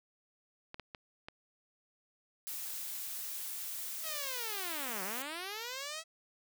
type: clicks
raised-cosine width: 0.3 ms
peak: -28 dBFS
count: 4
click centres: 0.744 / 0.797 / 0.948 / 1.285 s
type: noise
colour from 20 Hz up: blue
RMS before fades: -41 dBFS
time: 2.47-5.22 s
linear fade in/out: 0 ms
type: linear two-way sweep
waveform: 5% pulse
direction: down then up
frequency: 659.3 to 179.8 to 659.3 Hz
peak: -28 dBFS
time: 4.02-6.04 s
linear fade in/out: 50 ms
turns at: 5.03 s
effects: none